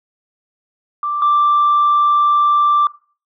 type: tone pair in turn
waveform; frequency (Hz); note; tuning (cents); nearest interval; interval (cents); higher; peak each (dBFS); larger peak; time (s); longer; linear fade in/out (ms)
sine; 1176 / 1176; D6 / D6; +2 / +2; unison; 0; neither; -17 / -9; second; 1.03-1.22 / 1.22-2.87; second; 2
effects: noise-tail reverb RT60 0.4 s tail -21 dB re dry + tanh soft clip ceiling -7 dBFS